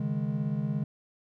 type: chord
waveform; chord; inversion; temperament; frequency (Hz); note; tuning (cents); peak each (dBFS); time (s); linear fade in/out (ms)
triangle; C# suspended second; none; equal; 138.59 / 155.56 / 207.7; C#3 / D#3 / G#3; 0 / 0 / 0; -30; 0-0.84; 5
effects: none